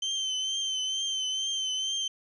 35% pulse tone with vibrato, 3100 Hz, G7, 20 cents flat, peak -26 dBFS, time 0.02-2.08 s, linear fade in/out 5 ms, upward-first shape triangle, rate 2.2 Hz, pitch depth 45 cents each way, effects resampled to 24000 Hz

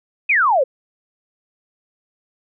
sine exponential sweep, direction down, 2606 to 490 Hz, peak -12 dBFS, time 0.29-0.64 s, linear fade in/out 10 ms, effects none

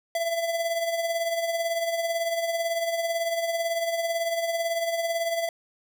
square tone with tremolo, 670 Hz, E5, 28 cents sharp, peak -23 dBFS, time 0.15-5.49 s, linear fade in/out 2 ms, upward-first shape triangle, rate 18 Hz, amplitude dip 60%, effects none

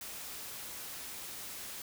white noise, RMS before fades -44 dBFS, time 0.01-1.82 s, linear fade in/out 2 ms, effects none

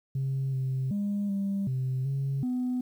sine tone with pitch steps, 134.6 / 131.7 / 203.2 / 197.7 / 129.9 / 137.1 / 250.4 Hz, C3 / C3 / G#3 / G3 / C3 / C#3 / B3, +49 / +12 / -38 / +15 / -12 / -19 / +24 cents, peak -25 dBFS, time 0.15-2.81 s, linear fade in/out 5 ms, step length 380 ms, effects tanh soft clip ceiling -24 dBFS + 10-bit

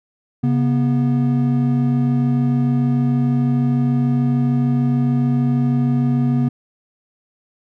triangle tone pair together, 136.38 / 243 Hz, C#3 / B3, -28 / -28 cents, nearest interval minor seventh, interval 1000 cents, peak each -15 dBFS, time 0.43-6.49 s, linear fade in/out 10 ms, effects none

